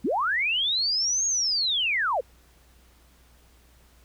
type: linear two-way sweep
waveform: sine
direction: up then down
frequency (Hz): 179.5 to 6640 to 439.2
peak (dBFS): -22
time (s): 0.04-2.21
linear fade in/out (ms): 10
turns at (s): 1.26
effects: added 60 Hz sine -56 dBFS peak until 4.04 s + pink hiss -60 dBFS RMS until 4.04 s